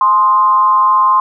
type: tone with frequency modulation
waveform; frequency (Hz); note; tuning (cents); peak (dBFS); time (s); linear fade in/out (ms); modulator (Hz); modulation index
sine; 1046.5; C6; 0; -7; 0.01-1.2; 2; 194; 0.45
effects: none